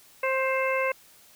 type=harmonic tone with a mistuned harmonic; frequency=528 Hz; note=C5; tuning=16 cents sharp; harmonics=1 / 2 / 3 / 4 / 5; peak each=-26 / -30 / -34 / -30 / -33 dBFS; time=0.23-0.92 s; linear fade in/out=5 ms; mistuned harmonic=3; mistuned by=-17 cents; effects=white hiss -55 dBFS RMS until 1.35 s